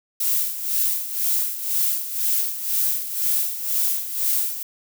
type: noise with tremolo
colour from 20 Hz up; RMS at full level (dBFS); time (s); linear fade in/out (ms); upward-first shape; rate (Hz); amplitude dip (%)
violet; -20; 0.2-4.63; 5; sine; 2; 70
effects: none